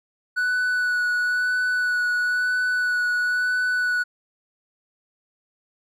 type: tone with vibrato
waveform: triangle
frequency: 1480 Hz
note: F#6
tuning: in tune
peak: -18 dBFS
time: 0.36-4.04 s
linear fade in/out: 20 ms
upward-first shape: sine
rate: 1 Hz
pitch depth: 15 cents each way
effects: none